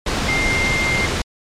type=tone in noise; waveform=sine; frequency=2106 Hz; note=C7; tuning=11 cents sharp; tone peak=-18 dBFS; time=0.28-1.06 s; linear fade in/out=5 ms; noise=pink; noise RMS=-20 dBFS; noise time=0.06-1.22 s; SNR=-1 dB; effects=low-pass 6000 Hz 12 dB/octave + MP3 64 kbps